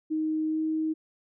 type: tone with pitch glide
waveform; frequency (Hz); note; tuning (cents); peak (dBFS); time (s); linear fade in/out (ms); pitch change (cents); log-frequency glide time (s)
sine; 312.7 to 315.2; D#4 to D#4; +9 to +23; -25; 0.1-0.94; 20; +14; 0.48-0.6
effects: none